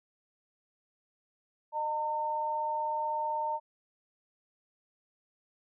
sine tone pair together, 610.2 / 909 Hz, D#5 / A#5, -34 / -44 cents, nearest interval perfect fifth, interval 690 cents, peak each -37 / -30 dBFS, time 1.72-3.6 s, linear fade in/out 50 ms, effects none

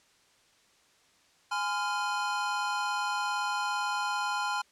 square chord, F minor, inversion first, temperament equal with one note detuned, 830.6 / 1020.2 / 1396.9 Hz, Ab5 / C6 / F6, 0 / -44 / 0 cents, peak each -34 dBFS, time 1.51-4.62 s, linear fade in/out 10 ms, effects white hiss -64 dBFS RMS until 4.71 s + low-pass 7000 Hz 12 dB/octave

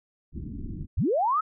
pink low-pass noise, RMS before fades -35 dBFS, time 0.32-0.87 s, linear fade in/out 50 ms, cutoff 320 Hz, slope 48 dB/octave
sine linear sweep, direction up, 38.89 to 1324 Hz, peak -21 dBFS, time 0.97-1.41 s, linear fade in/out 10 ms
effects none

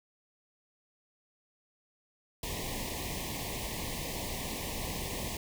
pink band-stop noise, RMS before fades -37 dBFS, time 2.43-5.37 s, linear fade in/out 2 ms, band 1100 to 1800 Hz, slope 96 dB/octave, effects none

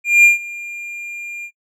triangle tone with ADSR envelope, 2400 Hz, D7, 37 cents sharp, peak -3 dBFS, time 0.04-1.51 s, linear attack 200 ms, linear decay 140 ms, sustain -22 dB, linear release 68 ms, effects noise-tail reverb RT60 0.1 s tail -20 dB re dry

